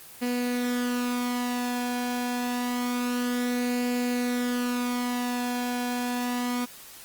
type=tone with flanger; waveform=sawtooth; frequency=245.3 Hz; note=B3; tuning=12 cents flat; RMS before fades=-28 dBFS; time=0.21-6.66 s; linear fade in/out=20 ms; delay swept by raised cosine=0.42 to 1.23 ms; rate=0.27 Hz; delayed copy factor=+0.5; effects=white hiss -46 dBFS RMS until 7.04 s + Opus 24 kbps